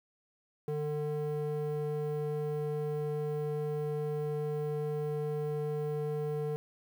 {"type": "tone with band-pass filter", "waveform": "square", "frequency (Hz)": 149.6, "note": "D3", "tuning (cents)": 32, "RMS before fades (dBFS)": -34, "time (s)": [0.68, 6.56], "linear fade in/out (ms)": 0, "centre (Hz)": 350, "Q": 4.7, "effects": ["10-bit"]}